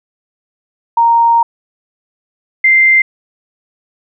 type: tone pair in turn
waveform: sine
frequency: 930 / 2088 Hz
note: A#5 / C7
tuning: -4 / -4 cents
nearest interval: octave + major second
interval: 1400 cents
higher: second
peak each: -6 / -5 dBFS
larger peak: second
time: 0.97-1.43 / 2.64-3.02 s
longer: first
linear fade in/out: 5 ms
effects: none